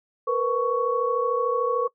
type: tone cluster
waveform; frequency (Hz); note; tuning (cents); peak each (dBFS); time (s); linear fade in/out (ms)
sine; 466.3 / 499.7 / 1114; A#4 / B4 / C#6; +1 / +20 / +8; -25; 0.27-1.88; 10
effects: noise-tail reverb RT60 0.1 s tail -21 dB re dry